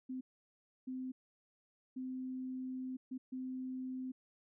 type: tone bursts at uneven times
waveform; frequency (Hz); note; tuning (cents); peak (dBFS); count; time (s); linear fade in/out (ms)
sine; 257.8; C4; -26; -39; 5; 0.09-0.21 / 0.87-1.12 / 1.96-2.97 / 3.11-3.18 / 3.32-4.12; 10
effects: none